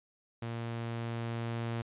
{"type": "tone with level ramp", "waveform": "sawtooth", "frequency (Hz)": 116.2, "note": "A#2", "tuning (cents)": -5, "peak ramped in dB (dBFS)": [-32, -29], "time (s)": [0.42, 1.82], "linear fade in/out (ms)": 5, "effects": ["resampled to 8000 Hz"]}